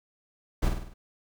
brown noise with echo, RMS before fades -24 dBFS, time 0.62-0.69 s, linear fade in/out 10 ms, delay 50 ms, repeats 5, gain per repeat -5 dB, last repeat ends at 0.94 s, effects none

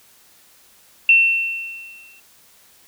sine tone with exponential decay, 2700 Hz, E7, 41 cents sharp, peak -7 dBFS, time 1.09-2.2 s, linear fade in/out 2 ms, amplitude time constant 240 ms, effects white hiss -52 dBFS RMS until 2.87 s

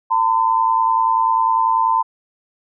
sine tone pair together, 905.8 / 1016 Hz, A#5 / B5, -50 / +49 cents, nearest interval major second, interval 199 cents, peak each -16 dBFS, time 0.1-2.03 s, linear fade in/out 20 ms, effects none

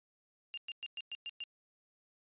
sine tone bursts, 2800 Hz, F7, 4 cents sharp, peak -39 dBFS, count 7, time 0.54-1.438 s, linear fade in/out 0 ms, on 34 ms, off 110 ms, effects resampled to 8000 Hz

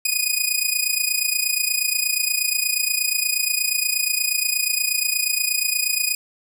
10% pulse tone with amplitude modulation, 2479 Hz, D#7, 7 cents flat, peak -7 dBFS, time 0.05-6.15 s, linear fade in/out 5 ms, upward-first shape sine, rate 28.4 Hz, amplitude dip 75%, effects none

